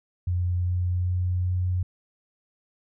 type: tone with pitch steps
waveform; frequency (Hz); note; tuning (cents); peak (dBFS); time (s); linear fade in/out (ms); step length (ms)
sine; 89 / 89.57 / 90.14 / 90.71; F2 / F2 / F#2 / F#2; +33 / +44 / -45 / -34; -22; 0.27-1.83; 5; 390
effects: none